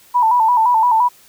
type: tone with vibrato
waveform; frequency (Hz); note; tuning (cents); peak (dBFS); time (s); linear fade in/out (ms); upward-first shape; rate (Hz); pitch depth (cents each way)
sine; 932.3; A#5; 0; -10; 0.14-1.09; 20; square; 5.8; 85
effects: white hiss -48 dBFS RMS until 1.28 s